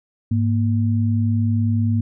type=tone pair together; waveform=sine; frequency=103.83 / 233.9 Hz; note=G#2 / A#3; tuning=0 / +6 cents; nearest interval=octave + major second; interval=1406 cents; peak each=-17 / -21 dBFS; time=0.31-2.01 s; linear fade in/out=5 ms; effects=none